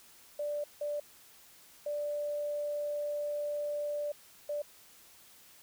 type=tone bursts at uneven times; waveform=sine; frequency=587.3 Hz; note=D5; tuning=in tune; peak=-32 dBFS; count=4; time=0.39-0.64 / 0.81-1 / 1.86-4.12 / 4.49-4.62 s; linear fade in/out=5 ms; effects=white hiss -58 dBFS RMS until 5.62 s